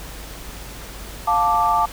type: chord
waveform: sine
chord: D minor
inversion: first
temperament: just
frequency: 704.8 / 881 / 1174.7 Hz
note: F5 / A5 / D6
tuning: +16 / +2 / 0 cents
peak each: -22 / -18 / -19 dBFS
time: 1.27-1.86 s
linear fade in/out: 10 ms
effects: added 50 Hz sine -37 dBFS peak until 1.92 s + pink hiss -37 dBFS RMS until 1.92 s